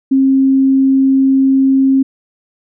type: tone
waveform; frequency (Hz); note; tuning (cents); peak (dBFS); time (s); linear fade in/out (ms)
sine; 268; C4; +42; -7; 0.11-2.03; 10
effects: none